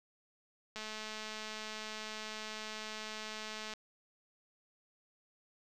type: click train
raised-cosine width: 0.2 ms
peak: -26 dBFS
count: 644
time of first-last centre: 0.76-3.737 s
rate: 216 Hz
effects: none